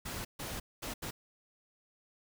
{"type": "noise bursts at uneven times", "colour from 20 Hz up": "pink", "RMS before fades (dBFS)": -40, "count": 4, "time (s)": [[0.05, 0.25], [0.39, 0.6], [0.82, 0.94], [1.02, 1.11]], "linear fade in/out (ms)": 10, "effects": []}